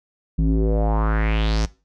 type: tone with low-pass filter sweep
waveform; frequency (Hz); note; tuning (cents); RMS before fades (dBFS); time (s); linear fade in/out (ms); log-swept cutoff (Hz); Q
square; 54; A1; -32; -19; 0.38-1.66; 10; 200 to 6200; 3.8
effects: noise-tail reverb RT60 0.3 s tail -19 dB re dry